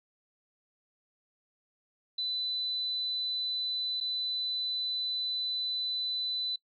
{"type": "tone with dropouts", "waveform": "sine", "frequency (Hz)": 4000, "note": "B7", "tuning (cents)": 21, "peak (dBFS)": -30, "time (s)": [2.18, 6.56], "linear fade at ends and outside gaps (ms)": 5, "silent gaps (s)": [4.003, 4.009], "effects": ["noise-tail reverb RT60 0.1 s tail -24 dB re dry"]}